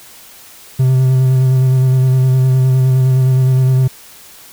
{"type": "tone with vibrato", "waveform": "triangle", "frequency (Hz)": 130, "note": "C3", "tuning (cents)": -11, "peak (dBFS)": -6, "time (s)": [0.79, 3.88], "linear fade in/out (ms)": 10, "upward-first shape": "square", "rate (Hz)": 9.7, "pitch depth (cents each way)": 17, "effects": ["white hiss -39 dBFS RMS until 4.52 s"]}